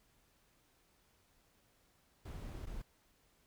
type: noise with dropouts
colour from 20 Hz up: brown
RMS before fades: -45 dBFS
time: 2.25-2.82 s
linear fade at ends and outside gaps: 5 ms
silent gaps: 2.658-2.668 s
effects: pink hiss -72 dBFS RMS until 3.46 s